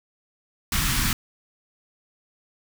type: band-stop noise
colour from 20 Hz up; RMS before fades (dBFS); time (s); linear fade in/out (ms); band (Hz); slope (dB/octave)
pink; -23; 0.72-1.13; 2; 250 to 1100; 24
effects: none